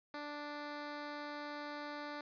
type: tone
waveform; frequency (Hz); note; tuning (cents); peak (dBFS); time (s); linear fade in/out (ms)
10% pulse; 293.7; D4; 0; -34; 0.14-2.21; 2
effects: resampled to 11025 Hz + 12-bit